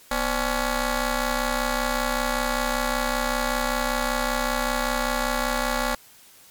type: ring-modulated tone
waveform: 10% pulse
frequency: 276.4 Hz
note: C#4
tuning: 5 cents flat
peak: -11 dBFS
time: 0.11-5.95 s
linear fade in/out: 5 ms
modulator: 309 Hz
effects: white hiss -51 dBFS RMS until 6.5 s + MP3 96 kbps